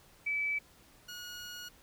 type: tone pair in turn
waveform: sine / 15% pulse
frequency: 2302 / 1447.5 Hz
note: D7 / F#6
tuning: -35 / -38 cents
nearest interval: minor sixth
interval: 803 cents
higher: first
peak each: -30 / -36 dBFS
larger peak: first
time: 0.26-0.59 / 1.08-1.69 s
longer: second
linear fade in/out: 10 ms
effects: pink hiss -61 dBFS RMS until 1.82 s